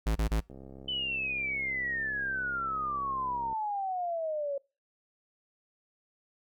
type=tone bursts; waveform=square; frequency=54.5 Hz; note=A1; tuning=16 cents flat; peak=-26 dBFS; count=3; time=0.06-0.405 s; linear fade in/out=10 ms; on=95 ms; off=30 ms
type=click train; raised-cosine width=2 ms; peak=-34 dBFS; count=203; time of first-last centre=0.5-3.528 s; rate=66.7 Hz
type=exponential sweep; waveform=sine; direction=down; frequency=3035 to 550 Hz; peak=-30 dBFS; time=0.88-4.58 s; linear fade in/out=5 ms
effects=noise-tail reverb RT60 0.3 s tail -25 dB re dry